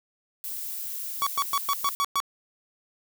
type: noise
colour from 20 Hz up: violet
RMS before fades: -34 dBFS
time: 0.44-1.95 s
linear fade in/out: 0 ms
type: tone bursts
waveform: 45% pulse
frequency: 1127 Hz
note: C#6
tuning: 28 cents sharp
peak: -22 dBFS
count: 7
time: 1.22-2.202 s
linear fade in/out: 0 ms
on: 46 ms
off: 110 ms
effects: none